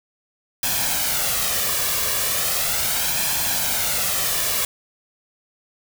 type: noise with flanger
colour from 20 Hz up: white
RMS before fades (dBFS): -22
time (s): 0.63-4.65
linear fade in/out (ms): 2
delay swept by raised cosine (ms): 1.2 to 1.78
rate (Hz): 0.37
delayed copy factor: +0.55
effects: none